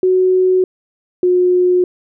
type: tone pair in turn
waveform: sine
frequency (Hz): 370.6 / 361.1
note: F#4 / F#4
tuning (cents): +3 / -42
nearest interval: unison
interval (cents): 45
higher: first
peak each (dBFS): -9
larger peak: neither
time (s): 0.03-0.64 / 1.23-1.84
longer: neither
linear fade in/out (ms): 2
effects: none